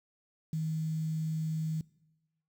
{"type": "tone with quantisation", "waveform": "sine", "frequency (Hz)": 158.2, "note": "D#3", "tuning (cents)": 29, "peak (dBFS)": -30, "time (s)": [0.53, 1.81], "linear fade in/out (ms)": 2, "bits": 9, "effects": ["noise-tail reverb RT60 1.0 s tail -22 dB re dry"]}